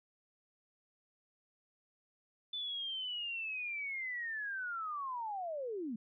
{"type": "linear sweep", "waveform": "sine", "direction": "down", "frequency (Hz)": [3520, 207.7], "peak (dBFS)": -37, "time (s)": [2.53, 5.96], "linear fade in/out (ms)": 5, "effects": []}